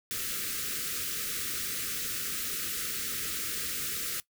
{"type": "band-stop noise", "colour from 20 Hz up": "white", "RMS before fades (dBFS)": -34, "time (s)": [0.11, 4.2], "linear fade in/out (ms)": 0, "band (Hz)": [520, 1200], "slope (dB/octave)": 96, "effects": ["noise-tail reverb RT60 0.1 s tail -19 dB re dry"]}